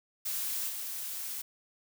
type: noise with level steps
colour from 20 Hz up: blue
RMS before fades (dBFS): -34 / -38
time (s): 0.25-1.42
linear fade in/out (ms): 10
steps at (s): 0.68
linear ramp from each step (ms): 20
effects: none